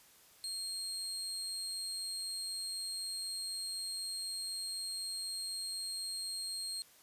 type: tone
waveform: 30% pulse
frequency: 4228 Hz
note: C8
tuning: 17 cents sharp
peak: -35 dBFS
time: 0.44-6.82 s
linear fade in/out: 0 ms
effects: white hiss -62 dBFS RMS until 7.02 s + resampled to 32000 Hz